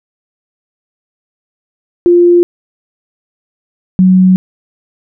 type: tone pair in turn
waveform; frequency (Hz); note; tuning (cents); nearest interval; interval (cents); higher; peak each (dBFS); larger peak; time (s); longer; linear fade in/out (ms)
sine; 349.2 / 185.68; F4 / F#3; 0 / +6; major seventh; 1094; first; -3; neither; 2.06-2.43 / 3.99-4.36; neither; 0
effects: none